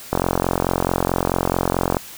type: click train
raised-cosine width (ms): 1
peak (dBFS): -3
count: 83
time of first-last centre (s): 0.13-1.969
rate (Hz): 44.6
effects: white hiss -38 dBFS RMS until 2.17 s